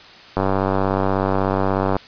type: click train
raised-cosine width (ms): 1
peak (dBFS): -5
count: 155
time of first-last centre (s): 0.37-1.966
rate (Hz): 96.5
effects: white hiss -42 dBFS RMS until 2.07 s + resampled to 11025 Hz